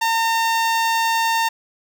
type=tone with notch filter; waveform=sawtooth; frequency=910 Hz; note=A#5; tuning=42 cents flat; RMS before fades=-19 dBFS; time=0.01-1.49 s; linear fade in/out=10 ms; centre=10000 Hz; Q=1.8; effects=none